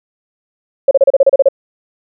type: tone bursts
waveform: sine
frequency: 547 Hz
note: C#5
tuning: 23 cents flat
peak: -3 dBFS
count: 10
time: 0.88-1.487 s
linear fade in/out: 5 ms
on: 31 ms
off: 33 ms
effects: none